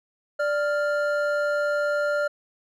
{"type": "tone pair together", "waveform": "triangle", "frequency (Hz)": [587.3, 1396.9], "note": ["D5", "F6"], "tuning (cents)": [0, 0], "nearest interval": "octave + minor third", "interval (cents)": 1500, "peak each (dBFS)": [-21, -25], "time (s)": [0.39, 2.28], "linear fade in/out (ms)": 10, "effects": []}